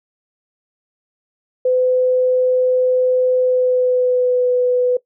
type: tone with pitch glide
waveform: sine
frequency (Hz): 507 to 497.1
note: B4 to B4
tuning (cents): +45 to +11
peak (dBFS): -12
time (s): 1.65-4.97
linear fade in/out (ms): 5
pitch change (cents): -34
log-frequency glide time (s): 3.38-4.51
effects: noise-tail reverb RT60 0.1 s tail -19 dB re dry